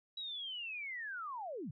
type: linear sweep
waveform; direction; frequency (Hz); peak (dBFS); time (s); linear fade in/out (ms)
sine; down; 3914 to 113.4; -40; 0.17-1.71; 5
effects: none